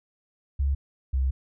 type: tone pair in turn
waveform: sine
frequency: 69.3 / 65.88 Hz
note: C#2 / C2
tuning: 0 / +12 cents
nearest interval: minor second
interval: 88 cents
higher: first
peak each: -21 / -21 dBFS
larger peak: neither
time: 0.59-0.75 / 1.13-1.31 s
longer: second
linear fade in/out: 10 ms
effects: none